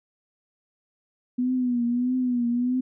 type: tone with vibrato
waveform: sine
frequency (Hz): 246.3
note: B3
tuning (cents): -5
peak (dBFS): -21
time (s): 1.38-2.81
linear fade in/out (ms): 10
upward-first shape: triangle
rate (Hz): 1.6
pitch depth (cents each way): 76
effects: none